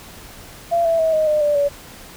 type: tone with pitch steps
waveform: sine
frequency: 682 / 662.2 / 643 / 624.3 / 606.2 / 588.6 / 571.5 Hz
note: F5 / E5 / E5 / D#5 / D#5 / D5 / D5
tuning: -41 / +8 / -43 / +6 / -45 / +4 / -47 cents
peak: -14 dBFS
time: 0.71-1.69 s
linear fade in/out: 20 ms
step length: 140 ms
effects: pink hiss -40 dBFS RMS until 2.16 s